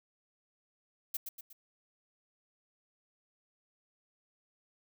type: noise with echo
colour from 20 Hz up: violet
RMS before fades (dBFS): -35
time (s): 1.14-1.17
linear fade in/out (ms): 5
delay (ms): 120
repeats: 3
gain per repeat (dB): -6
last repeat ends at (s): 1.53
effects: none